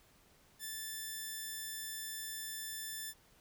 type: tone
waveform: 5% pulse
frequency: 1760 Hz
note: A6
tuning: in tune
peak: -30 dBFS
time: 0.59-3.14 s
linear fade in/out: 50 ms
effects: pink hiss -66 dBFS RMS until 3.4 s